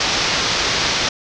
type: low-pass noise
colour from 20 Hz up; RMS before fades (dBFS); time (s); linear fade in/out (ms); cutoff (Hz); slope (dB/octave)
white; -19; 0-1.09; 5; 5900; 48
effects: none